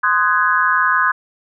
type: chord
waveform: sine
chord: Ab dominant seventh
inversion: first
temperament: just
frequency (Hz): 1038.3 / 1245.9 / 1495.1 / 1661.2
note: C6 / Eb6 / Gb6 / Ab6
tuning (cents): -14 / +2 / +18 / 0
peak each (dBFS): -18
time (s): 0.03-1.12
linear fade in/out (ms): 10
effects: none